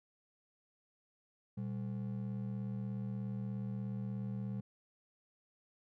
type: ring-modulated tone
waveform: triangle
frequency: 157.9 Hz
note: D#3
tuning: 26 cents sharp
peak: -32 dBFS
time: 1.57-4.61 s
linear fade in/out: 10 ms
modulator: 38.4 Hz
effects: none